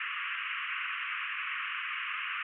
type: band-pass noise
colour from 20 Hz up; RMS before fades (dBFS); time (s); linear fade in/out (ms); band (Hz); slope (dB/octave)
white; -36; 0-2.43; 5; 1100 to 2900; 96
effects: none